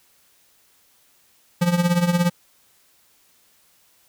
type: tone with tremolo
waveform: square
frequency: 174.61 Hz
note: F3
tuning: in tune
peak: -14 dBFS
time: 1.61-2.3 s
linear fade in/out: 10 ms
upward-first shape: triangle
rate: 17 Hz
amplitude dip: 80%
effects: white hiss -59 dBFS RMS until 4.08 s